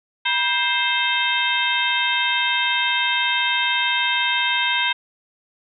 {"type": "harmonic tone with a mistuned harmonic", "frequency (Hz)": 526, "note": "C5", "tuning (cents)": 9, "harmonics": [2, 3, 4, 5, 6, 7], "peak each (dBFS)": [-25, -25, -25, -25, -25, -25], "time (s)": [0.25, 4.93], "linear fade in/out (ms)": 10, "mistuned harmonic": 2, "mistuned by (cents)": -150, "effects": []}